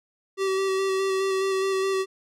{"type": "tone with vibrato", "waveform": "square", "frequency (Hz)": 384.7, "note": "G4", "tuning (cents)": -33, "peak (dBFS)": -23, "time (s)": [0.37, 2.06], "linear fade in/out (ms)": 50, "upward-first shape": "square", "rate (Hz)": 4.8, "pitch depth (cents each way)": 14, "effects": ["low-pass 9000 Hz 12 dB/octave"]}